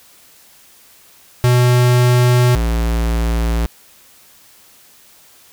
square tone pair in turn, 123.47 / 57.14 Hz, B2 / A#1, 0 / -34 cents, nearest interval octave + minor second, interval 1334 cents, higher first, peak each -10 / -15 dBFS, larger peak first, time 1.44-2.55 / 2.55-3.66 s, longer neither, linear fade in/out 0 ms, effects white hiss -47 dBFS RMS until 5.52 s

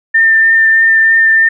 sine tone with vibrato, 1799 Hz, A6, 38 cents sharp, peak -5 dBFS, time 0.14-1.49 s, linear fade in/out 10 ms, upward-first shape triangle, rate 3.2 Hz, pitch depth 13 cents each way, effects none

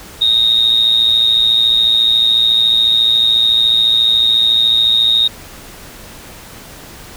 sine tone with amplitude modulation, 3729 Hz, A#7, in tune, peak -5 dBFS, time 0.21-5.28 s, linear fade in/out 10 ms, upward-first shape sine, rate 114 Hz, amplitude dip 70%, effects tanh soft clip ceiling -1 dBFS + pink hiss -35 dBFS RMS until 7.16 s

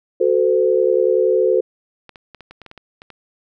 sine chord, F# diminished, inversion none, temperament equal with one note detuned, 370 / 440 / 511.3 Hz, F#4 / A4 / C5, 0 / 0 / -40 cents, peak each -17 dBFS, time 0.2-1.61 s, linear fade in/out 10 ms
clicks, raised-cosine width 0.3 ms, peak -23 dBFS, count 11, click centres 2.093 / 2.158 / 2.347 / 2.407 / 2.51 / 2.617 / 2.663 / 2.714 / 2.777 / 3.019 / 3.103 s
effects none

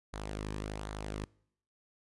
sawtooth tone with flanger, 51.91 Hz, G#1, in tune, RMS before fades -40 dBFS, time 0.13-1.25 s, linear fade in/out 10 ms, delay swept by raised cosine 0.36 to 1.46 ms, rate 1.3 Hz, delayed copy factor -0.5, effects noise-tail reverb RT60 0.7 s tail -25 dB re dry + resampled to 24000 Hz

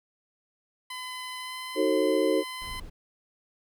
15% pulse tone with pitch glide, 1014 to 1021.6 Hz, B5 to C6, +45 to -42 cents, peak -29 dBFS, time 0.9-2.8 s, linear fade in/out 5 ms, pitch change +13 cents, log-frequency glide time 1.41-1.54 s
sine chord, D# diminished seventh, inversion none, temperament just, 311.1 / 373.4 / 448 / 537.6 Hz, D#4 / F#4 / A4 / C5, 0 / +16 / +31 / +47 cents, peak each -27 dBFS, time 1.75-2.44 s, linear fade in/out 50 ms
brown noise, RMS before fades -41 dBFS, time 2.61-2.9 s, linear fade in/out 10 ms
effects none

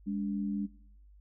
sine tone pair together, 203.4 / 287.7 Hz, G#3 / D4, -36 / -36 cents, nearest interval tritone, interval 600 cents, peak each -32 / -37 dBFS, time 0.06-0.67 s, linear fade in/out 20 ms, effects noise-tail reverb RT60 0.7 s tail -20 dB re dry + added 50 Hz sine -54 dBFS peak until 1.2 s

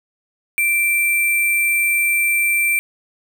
sine tone with sample-and-hold, 2349 Hz, D7, in tune, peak -14 dBFS, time 0.58-2.79 s, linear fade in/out 0 ms, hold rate 11025 Hz, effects none

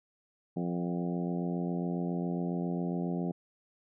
harmonic tone with a mistuned harmonic, 87.31 Hz, F2, in tune, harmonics 2 / 3 / 4 / 5 / 6 / 7 / 8 / 9, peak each -32 / -37 / -39 / -43 / -48 / -46 / -46 / -49 dBFS, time 0.56-3.32 s, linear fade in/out 10 ms, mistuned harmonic 8, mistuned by +24 cents, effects none

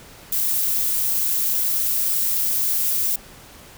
violet noise, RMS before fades -21 dBFS, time 0.32-3.16 s, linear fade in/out 5 ms, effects pink hiss -44 dBFS RMS until 3.77 s

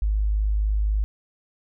sine tone, 51.91 Hz, G#1, in tune, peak -19 dBFS, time 0.02-1.04 s, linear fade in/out 0 ms, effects none

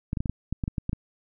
clicks, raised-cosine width 5 ms, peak -15 dBFS, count 11, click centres 0.131 / 0.172 / 0.205 / 0.258 / 0.296 / 0.526 / 0.638 / 0.679 / 0.782 / 0.894 / 0.931 s, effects none

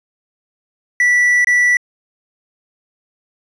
triangle tone with dropouts, 1960 Hz, B6, 14 cents flat, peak -8 dBFS, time 1-1.77 s, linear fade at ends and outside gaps 2 ms, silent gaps 1.446-1.471 s, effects resampled to 22050 Hz

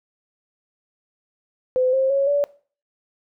sine tone with pitch steps, 510 / 530.4 / 551.7 / 573.8 Hz, C5 / C5 / C#5 / D5, -44 / +23 / -8 / -40 cents, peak -16 dBFS, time 1.76-2.44 s, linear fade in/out 0 ms, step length 170 ms, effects noise-tail reverb RT60 0.4 s tail -20 dB re dry

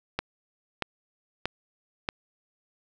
click train, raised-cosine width 0.3 ms, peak -11 dBFS, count 4, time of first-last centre 0.19-2.089 s, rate 1.58 Hz, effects none

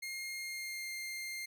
sawtooth tone with pitch glide, 2132 to 2109 Hz, C7 to C7, +32 to +13 cents, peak -36 dBFS, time 0.02-1.46 s, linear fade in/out 10 ms, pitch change -19 cents, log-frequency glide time 0.36-0.92 s, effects none

